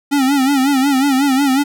square tone with vibrato, 272.5 Hz, C#4, 29 cents flat, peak -12 dBFS, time 0.11-1.64 s, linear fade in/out 20 ms, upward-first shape sine, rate 5.5 Hz, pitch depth 97 cents each way, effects none

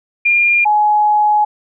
sine tone pair in turn, 2406 / 841.6 Hz, D7 / G#5, +41 / +23 cents, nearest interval octave + tritone, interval 1818 cents, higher first, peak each -9 dBFS, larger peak neither, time 0.25-0.65 / 0.65-1.45 s, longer second, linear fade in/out 10 ms, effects none

